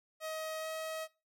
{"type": "tone with pitch glide", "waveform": "sawtooth", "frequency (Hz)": [632, 636.4], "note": ["D#5", "D#5"], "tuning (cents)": [27, 39], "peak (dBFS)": -34, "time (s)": [0.2, 1.08], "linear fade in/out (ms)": 50, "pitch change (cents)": 12, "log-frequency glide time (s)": [0.6, 0.67], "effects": ["noise-tail reverb RT60 0.3 s tail -21 dB re dry"]}